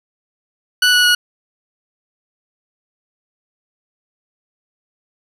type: tone with pitch steps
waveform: 20% pulse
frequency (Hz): 1480 / 1468.1 / 1456.3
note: F#6 / F#6 / F#6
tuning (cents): 0 / -14 / -28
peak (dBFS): -5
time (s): 0.82-1.15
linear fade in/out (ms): 5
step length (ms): 110
effects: low-pass 11000 Hz 12 dB/octave + 7-bit